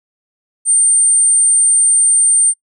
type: tone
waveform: sine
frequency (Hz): 8870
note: C#9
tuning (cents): 0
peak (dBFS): -7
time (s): 0.65-2.54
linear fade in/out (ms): 50
effects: noise-tail reverb RT60 0.1 s tail -22 dB re dry + tanh soft clip ceiling -3 dBFS